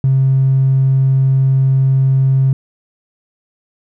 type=tone with tanh clipping; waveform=triangle; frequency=133.7 Hz; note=C3; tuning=38 cents sharp; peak=-8 dBFS; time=0.04-2.53 s; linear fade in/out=2 ms; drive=1 dB; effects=none